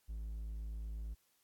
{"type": "tone", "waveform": "triangle", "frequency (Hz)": 54.2, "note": "A1", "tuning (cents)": -25, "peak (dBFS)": -38, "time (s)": [0.08, 1.15], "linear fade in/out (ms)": 20, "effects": ["white hiss -75 dBFS RMS until 1.43 s", "AAC 64 kbps"]}